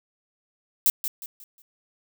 violet noise with echo, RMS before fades -19 dBFS, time 0.86-0.9 s, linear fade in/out 0 ms, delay 180 ms, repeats 4, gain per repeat -9 dB, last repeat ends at 1.62 s, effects none

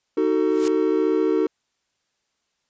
triangle chord, D# diminished, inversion none, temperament just, 311.1 / 373.4 / 448 Hz, D#4 / F#4 / A4, 0 / +16 / +31 cents, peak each -20 dBFS, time 0.17-1.47 s, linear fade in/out 5 ms
white noise with exponential growth, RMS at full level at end -28 dBFS, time 0.45-0.68 s, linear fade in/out 2 ms, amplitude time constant 49 ms
effects white hiss -73 dBFS RMS until 2.69 s + resampled to 16000 Hz

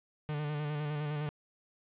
45% pulse tone with vibrato, 149 Hz, D3, 25 cents sharp, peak -33 dBFS, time 0.29-1.29 s, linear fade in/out 0 ms, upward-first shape square, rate 9.8 Hz, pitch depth 30 cents each way, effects resampled to 8000 Hz + 10-bit

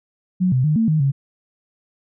sine tone with pitch steps, 183.2 / 128 / 152.5 / 224.9 / 155.8 / 137.8 Hz, F#3 / C3 / D#3 / A3 / D#3 / C#3, -17 / -38 / -34 / +38 / +3 / -10 cents, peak -14 dBFS, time 0.4-1.12 s, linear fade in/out 20 ms, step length 120 ms, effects none

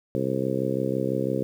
harmonic tone, 66 Hz, C2, 16 cents sharp, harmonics 2 / 3 / 4 / 5 / 6 / 7 / 8, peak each -31 / -31 / -31 / -31 / -31 / -31 / -31 dBFS, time 0.15-1.43 s, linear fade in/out 0 ms, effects 9-bit

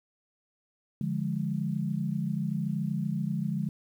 sine chord, D diminished, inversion none, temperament equal, 146.83 / 174.61 / 207.7 Hz, D3 / F3 / Ab3, 0 / 0 / 0 cents, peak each -32 dBFS, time 1.01-3.69 s, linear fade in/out 2 ms, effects 10-bit

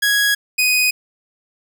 sawtooth tone pair in turn, 1661.2 / 2495 Hz, G#6 / D#7, 0 / +4 cents, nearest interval perfect fifth, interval 704 cents, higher second, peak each -10 dBFS, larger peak neither, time 0.02-0.35 / 0.58-0.91 s, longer neither, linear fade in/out 10 ms, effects none

